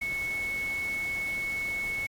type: tone in noise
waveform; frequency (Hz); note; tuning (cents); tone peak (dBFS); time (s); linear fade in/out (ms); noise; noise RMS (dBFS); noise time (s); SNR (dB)
sine; 2204; C#7; -11; -29; 0.01-2.07; 10; pink; -44; 0.01-2.07; +12
effects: AAC 64 kbps

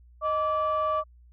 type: tone pair together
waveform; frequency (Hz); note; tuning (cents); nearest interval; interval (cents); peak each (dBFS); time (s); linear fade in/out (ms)
sine; 622.3 / 1159.9; D#5 / D6; 0 / -22; major seventh; 1078; -26 / -24; 0.21-1.04; 50
effects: tanh soft clip ceiling -19 dBFS + added 60 Hz sine -51 dBFS peak until 1.32 s

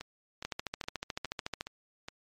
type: two click trains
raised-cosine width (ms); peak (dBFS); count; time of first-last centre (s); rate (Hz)
0.2; -17 / -23; 17 / 6; 0.45-1.609 / 0.01-2.085; 13.8 / 2.41
effects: MP3 64 kbps

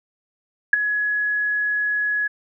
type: tone with ADSR envelope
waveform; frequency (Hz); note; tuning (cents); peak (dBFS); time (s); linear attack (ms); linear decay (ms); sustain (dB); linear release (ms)
sine; 1684; G#6; +24; -7; 0.73-2.28; 4; 13; -12; 13
effects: none

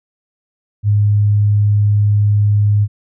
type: tone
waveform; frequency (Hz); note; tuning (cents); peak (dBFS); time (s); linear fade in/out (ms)
sine; 103.6; G#2; -4; -9; 0.83-2.88; 50
effects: none

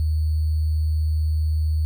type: tone with sample-and-hold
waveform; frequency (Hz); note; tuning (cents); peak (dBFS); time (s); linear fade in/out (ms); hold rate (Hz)
sine; 77.78; D#2; 0; -18; 0-1.85; 0; 4410
effects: none

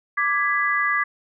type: chord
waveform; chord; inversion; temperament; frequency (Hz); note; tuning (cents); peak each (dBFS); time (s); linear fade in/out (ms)
sine; G# diminished; second; equal with one note detuned; 1174.7 / 1661.2 / 1989.3; D6 / G#6 / B6; 0 / 0 / +12; -23; 0.17-1.04; 10
effects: none

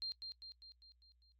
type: tone with echo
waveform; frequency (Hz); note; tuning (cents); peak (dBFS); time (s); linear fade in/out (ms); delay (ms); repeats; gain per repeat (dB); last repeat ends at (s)
sine; 4186; C8; 0; -39; 0.02-0.12; 0; 200; 6; -5; 1.32
effects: noise-tail reverb RT60 0.1 s tail -19 dB re dry + added 60 Hz sine -70 dBFS peak until 1.39 s

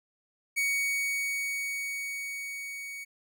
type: tone with level ramp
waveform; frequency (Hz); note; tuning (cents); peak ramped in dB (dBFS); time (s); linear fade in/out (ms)
45% pulse; 2240; C#7; +18; -25 to -38; 0.56-3.05; 20
effects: none

